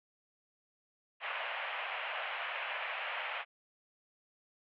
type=band-pass noise; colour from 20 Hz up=white; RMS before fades=-39 dBFS; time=1.2-3.45 s; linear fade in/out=50 ms; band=550 to 2900 Hz; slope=48 dB/octave; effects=none